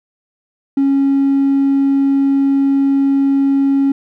triangle tone, 275.2 Hz, C#4, 12 cents flat, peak -7 dBFS, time 0.77-3.92 s, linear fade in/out 5 ms, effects tanh soft clip ceiling -6 dBFS

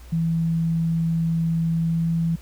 sine tone with pitch glide, 164.81 to 165.86 Hz, E3 to E3, 0 to +11 cents, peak -19 dBFS, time 0.12-2.36 s, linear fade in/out 10 ms, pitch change +11 cents, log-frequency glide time 1.8-2.09 s, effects added 60 Hz sine -40 dBFS peak until 2.41 s + pink hiss -51 dBFS RMS until 2.41 s

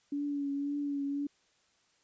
sine tone with vibrato, 284.4 Hz, C#4, 45 cents sharp, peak -31 dBFS, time 0.12-1.27 s, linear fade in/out 5 ms, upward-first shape triangle, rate 1.9 Hz, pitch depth 33 cents each way, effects white hiss -70 dBFS RMS until 2.03 s + resampled to 16000 Hz

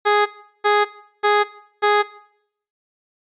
15% pulse tone bursts, 415.3 Hz, G#4, in tune, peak -7 dBFS, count 4, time 0.05-2.03 s, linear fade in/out 20 ms, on 210 ms, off 380 ms, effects noise-tail reverb RT60 0.7 s tail -19 dB re dry + resampled to 8000 Hz

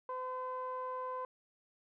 sawtooth tone with low-pass filter, 510 Hz, C5, 44 cents flat, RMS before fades -40 dBFS, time 0.09-1.25 s, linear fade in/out 2 ms, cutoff 1000 Hz, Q 3.8, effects none

